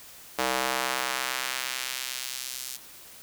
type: tone with high-pass filter sweep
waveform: square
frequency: 64.4 Hz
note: C2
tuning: 27 cents flat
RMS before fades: -31 dBFS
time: 0.38-2.77 s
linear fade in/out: 10 ms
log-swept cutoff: 550 to 5900 Hz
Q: 0.75
effects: white hiss -48 dBFS RMS until 3.22 s